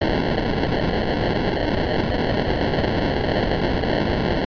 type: noise with sample-and-hold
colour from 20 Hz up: white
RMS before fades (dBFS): -21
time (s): 0.01-4.45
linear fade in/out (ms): 5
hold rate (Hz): 1225
effects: resampled to 11025 Hz